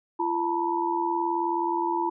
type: tone cluster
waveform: sine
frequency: 340.9 / 888 / 967 Hz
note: F4 / A5 / B5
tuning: -42 / +16 / -37 cents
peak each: -28 dBFS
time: 0.19-2.1 s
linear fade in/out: 10 ms
effects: none